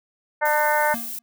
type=harmonic tone; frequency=300.5 Hz; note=D4; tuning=40 cents sharp; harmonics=2 / 3 / 4 / 5 / 6 / 7; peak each=-23 / -21 / -33 / -25 / -27 / -32 dBFS; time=0.41-0.95 s; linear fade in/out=20 ms
type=noise; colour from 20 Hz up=violet; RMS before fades=-32 dBFS; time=0.45-1.19 s; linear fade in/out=5 ms
type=tone with exponential decay; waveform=square; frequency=233.7 Hz; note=A#3; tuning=5 cents sharp; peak=-27 dBFS; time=0.94-1.22 s; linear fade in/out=0 ms; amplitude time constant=59 ms
effects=none